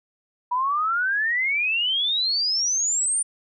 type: exponential sweep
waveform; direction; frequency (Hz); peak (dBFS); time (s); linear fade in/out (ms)
sine; up; 965 to 9270; -20; 0.51-3.23; 10
effects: none